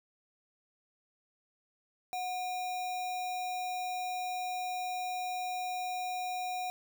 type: tone with sample-and-hold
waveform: sine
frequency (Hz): 731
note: F#5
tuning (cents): -21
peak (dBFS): -33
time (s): 2.13-6.7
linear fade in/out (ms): 0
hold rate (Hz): 3150
effects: none